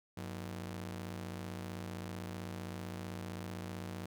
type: ring-modulated tone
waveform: sawtooth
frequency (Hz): 138.59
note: C#3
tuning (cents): 0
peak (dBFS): -34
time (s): 0.17-4.06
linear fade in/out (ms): 5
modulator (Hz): 41.5
effects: none